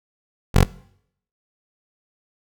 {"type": "tone", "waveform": "15% pulse", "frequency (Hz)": 46.25, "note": "F#1", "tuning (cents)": 0, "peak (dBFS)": -5, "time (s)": [0.54, 0.65], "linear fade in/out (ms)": 20, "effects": ["noise-tail reverb RT60 0.7 s tail -21 dB re dry"]}